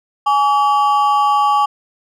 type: ring-modulated tone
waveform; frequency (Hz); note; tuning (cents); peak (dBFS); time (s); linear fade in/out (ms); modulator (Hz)
triangle; 987.8; B5; 0; -6; 0.26-1.66; 10; 154
effects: none